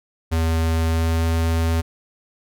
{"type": "tone with pitch glide", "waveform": "square", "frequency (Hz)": [81.5, 82.21], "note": ["E2", "E2"], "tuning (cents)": [-19, -4], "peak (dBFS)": -18, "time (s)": [0.31, 1.82], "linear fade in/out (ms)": 20, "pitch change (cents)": 15, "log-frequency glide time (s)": [0.84, 1.25], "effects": []}